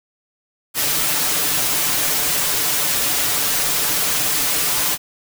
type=noise with comb filter; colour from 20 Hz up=white; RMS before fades=-19 dBFS; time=0.74-4.98 s; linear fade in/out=50 ms; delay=6.8 ms; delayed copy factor=+0.8; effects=none